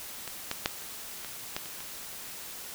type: clicks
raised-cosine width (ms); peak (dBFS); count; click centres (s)
0.2; -20 / -13 / -8 / -27 / -22 / -14 / -25 / -24; 8; 0.277 / 0.514 / 0.659 / 0.821 / 1.247 / 1.565 / 1.658 / 1.805
effects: white hiss -42 dBFS RMS until 2.74 s